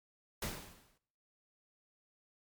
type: noise with exponential decay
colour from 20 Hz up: pink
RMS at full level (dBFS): -36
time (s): 0.42-0.98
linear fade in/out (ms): 5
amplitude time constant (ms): 120
effects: noise-tail reverb RT60 0.7 s tail -20 dB re dry + MP3 96 kbps